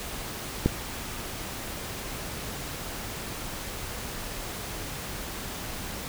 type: click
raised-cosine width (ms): 3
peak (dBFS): -7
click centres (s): 0.66
effects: pink hiss -36 dBFS RMS until 6.08 s